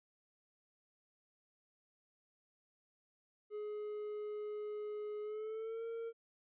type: tone with pitch glide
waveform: triangle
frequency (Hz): 420.5 to 458.6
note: G#4 to A#4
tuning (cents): +22 to -28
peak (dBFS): -38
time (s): 3.5-6.13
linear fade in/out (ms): 50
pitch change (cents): +150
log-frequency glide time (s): 5.22-5.85
effects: resampled to 8000 Hz